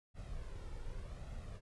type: noise with flanger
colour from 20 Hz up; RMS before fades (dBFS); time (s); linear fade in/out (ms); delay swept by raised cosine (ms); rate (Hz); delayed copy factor
brown; -45; 0.14-1.61; 50; 1.5 to 2.22; 0.85; +0.55
effects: resampled to 24000 Hz